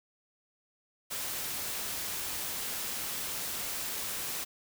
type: noise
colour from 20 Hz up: white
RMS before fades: -36 dBFS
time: 1.1-4.45 s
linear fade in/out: 20 ms
effects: none